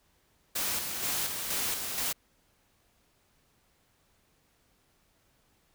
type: noise with tremolo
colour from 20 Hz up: white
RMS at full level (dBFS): -31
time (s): 0.55-2.13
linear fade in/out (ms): 10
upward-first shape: square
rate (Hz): 2.1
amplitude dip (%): 40
effects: pink hiss -69 dBFS RMS until 5.74 s